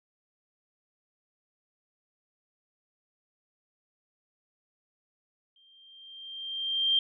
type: tone with exponential growth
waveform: sine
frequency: 3173 Hz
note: G7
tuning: 20 cents sharp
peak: -20 dBFS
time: 5.56-6.99 s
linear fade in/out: 2 ms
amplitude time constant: 310 ms
effects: none